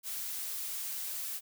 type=noise; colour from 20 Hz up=blue; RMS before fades=-38 dBFS; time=0.03-1.41 s; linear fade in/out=50 ms; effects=none